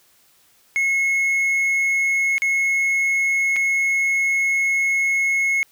triangle tone with dropouts, 2176 Hz, C#7, 33 cents flat, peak -15 dBFS, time 0.76-5.63 s, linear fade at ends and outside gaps 0 ms, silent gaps 2.381-2.42 / 3.561-3.565 s, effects white hiss -57 dBFS RMS until 5.71 s

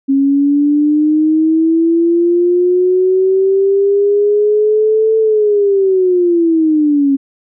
sine linear two-way sweep, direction up then down, 271.3 to 443.3 to 271.3 Hz, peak -8 dBFS, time 0.08-7.17 s, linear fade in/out 20 ms, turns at 5.18 s, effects none

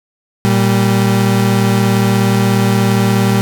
35% pulse tone pair together, 116 / 195.09 Hz, A#2 / G3, -8 / -8 cents, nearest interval major sixth, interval 900 cents, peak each -11 dBFS, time 0.45-3.41 s, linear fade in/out 0 ms, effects none

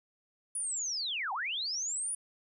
sine linear two-way sweep, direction down then up, 9956 to 736 to 9956 Hz, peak -32 dBFS, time 0.55-2.15 s, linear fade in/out 5 ms, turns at 1.33 s, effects none

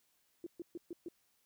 sine tone bursts, 341.7 Hz, F4, 38 cents flat, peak -40 dBFS, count 5, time 0.44-1.085 s, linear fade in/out 2 ms, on 25 ms, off 130 ms, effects white hiss -75 dBFS RMS until 1.45 s

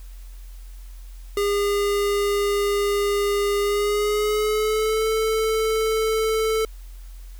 square tone with pitch glide, 406.4 to 440.6 Hz, G#4 to A4, -38 to +2 cents, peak -20 dBFS, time 1.37-6.65 s, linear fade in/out 2 ms, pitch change +140 cents, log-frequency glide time 3.6-5.07 s, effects added 43 Hz sine -36 dBFS peak until 7.39 s + white hiss -54 dBFS RMS until 7.39 s

